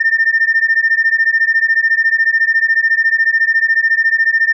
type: beating tone pair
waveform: sine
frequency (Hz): 1800 / 1814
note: A6 / A#6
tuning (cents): +39 / -48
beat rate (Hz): 14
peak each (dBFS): -12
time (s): 0-4.53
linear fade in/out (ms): 10
effects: tanh soft clip ceiling -4 dBFS